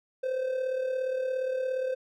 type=tone with amplitude modulation; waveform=triangle; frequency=517 Hz; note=C5; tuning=21 cents flat; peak=-23 dBFS; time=0.23-1.95 s; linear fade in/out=10 ms; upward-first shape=sine; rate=37.2 Hz; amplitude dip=55%; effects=none